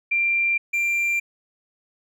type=tone pair in turn; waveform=sine / triangle; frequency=2372 / 2372 Hz; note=D7 / D7; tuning=+17 / +17 cents; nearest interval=unison; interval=0 cents; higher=neither; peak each=-18 / -18 dBFS; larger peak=neither; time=0.11-0.58 / 0.73-1.2 s; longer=neither; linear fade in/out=10 ms; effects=none